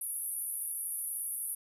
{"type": "band-pass noise", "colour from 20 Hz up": "white", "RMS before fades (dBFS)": -37, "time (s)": [0.01, 1.55], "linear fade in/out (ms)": 5, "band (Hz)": [9700, 12000], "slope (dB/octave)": 96, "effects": []}